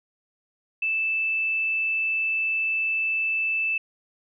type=tone; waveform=sine; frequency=2637 Hz; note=E7; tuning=in tune; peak=-22 dBFS; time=0.82-3.78 s; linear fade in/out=5 ms; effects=none